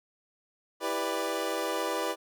25% pulse chord, E minor seventh, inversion none, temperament equal with one note detuned, 329.6 / 397.5 / 493.9 / 587.3 Hz, E4 / G4 / B4 / D5, 0 / +24 / 0 / 0 cents, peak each -32 / -32 / -30 / -31 dBFS, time 0.8-2.16 s, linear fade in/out 50 ms, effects none

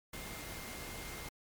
sine tone in noise, 2111 Hz, C7, 15 cents sharp, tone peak -52 dBFS, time 0.13-1.29 s, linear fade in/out 5 ms, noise pink, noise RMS -45 dBFS, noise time 0.13-1.29 s, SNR -10 dB, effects MP3 96 kbps

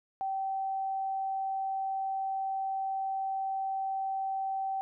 sine tone, 773 Hz, G5, 24 cents flat, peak -30 dBFS, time 0.21-4.81 s, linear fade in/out 0 ms, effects none

